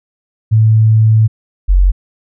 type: tone pair in turn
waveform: sine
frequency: 110 / 46.04 Hz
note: A2 / F#1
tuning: 0 / -8 cents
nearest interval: octave + minor third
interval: 1508 cents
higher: first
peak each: -5 dBFS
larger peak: neither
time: 0.51-1.28 / 1.68-1.92 s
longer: first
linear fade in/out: 20 ms
effects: none